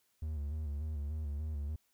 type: tone with vibrato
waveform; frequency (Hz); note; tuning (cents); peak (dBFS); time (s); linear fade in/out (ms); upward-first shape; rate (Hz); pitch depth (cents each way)
triangle; 74.8; D2; +32; -33; 0.22-1.76; 5; square; 3.4; 63
effects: white hiss -75 dBFS RMS until 1.93 s